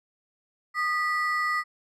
triangle ring-modulated tone, 1595 Hz, G6, 30 cents sharp, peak -19 dBFS, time 0.74-1.64 s, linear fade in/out 50 ms, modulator 364 Hz, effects none

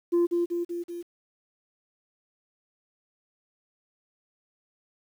sine tone with echo, 345.4 Hz, F4, 19 cents flat, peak -17 dBFS, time 0.12-0.27 s, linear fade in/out 20 ms, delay 190 ms, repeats 4, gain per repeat -4 dB, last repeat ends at 1.03 s, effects tanh soft clip ceiling -18 dBFS + 9-bit

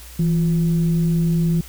sine tone with frequency modulation, 165.6 Hz, E3, 8 cents sharp, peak -15 dBFS, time 0.19-1.61 s, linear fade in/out 5 ms, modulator 189 Hz, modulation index 0.31, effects added 60 Hz sine -39 dBFS peak until 1.68 s + white hiss -42 dBFS RMS until 1.68 s

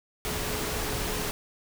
sine tone in noise, 425.6 Hz, G#4, 42 cents sharp, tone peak -38 dBFS, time 0.25-1.31 s, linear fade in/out 0 ms, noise pink, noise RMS -31 dBFS, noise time 0.25-1.31 s, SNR -10 dB, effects none

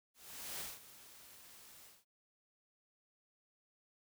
white noise with ADSR envelope, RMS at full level -43 dBFS, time 0.14-2.05 s, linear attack 460 ms, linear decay 190 ms, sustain -15 dB, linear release 200 ms, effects none

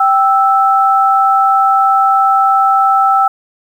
sine tone pair together, 781.5 / 1318.5 Hz, G5 / E6, -6 / 0 cents, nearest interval major sixth, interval 906 cents, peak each -10 dBFS, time 0-3.28 s, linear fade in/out 5 ms, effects 7-bit

